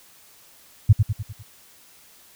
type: tone with echo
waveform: sine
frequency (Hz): 105.3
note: G#2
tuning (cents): +24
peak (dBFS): -7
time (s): 0.89-0.93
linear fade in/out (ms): 10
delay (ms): 100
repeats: 5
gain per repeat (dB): -6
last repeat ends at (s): 1.43
effects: white hiss -52 dBFS RMS until 2.35 s